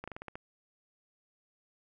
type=slowing click train; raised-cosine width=0.5 ms; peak=-26 dBFS; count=7; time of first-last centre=0.04-0.355 s; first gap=36 ms; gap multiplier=1.15; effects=none